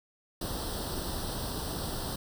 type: noise with comb filter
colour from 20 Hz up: pink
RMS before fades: -35 dBFS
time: 0.41-2.16 s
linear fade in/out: 5 ms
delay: 0.22 ms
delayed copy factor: +0.85
effects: none